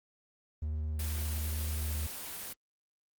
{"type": "tone with vibrato", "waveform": "triangle", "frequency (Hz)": 76.7, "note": "D#2", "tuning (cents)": -24, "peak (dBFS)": -30, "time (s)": [0.62, 2.07], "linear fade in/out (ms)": 5, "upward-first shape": "sine", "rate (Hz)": 19, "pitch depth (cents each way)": 33}
{"type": "noise", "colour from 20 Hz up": "white", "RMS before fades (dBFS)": -41, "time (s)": [0.99, 2.53], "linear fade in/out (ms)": 5}
{"effects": ["Opus 24 kbps"]}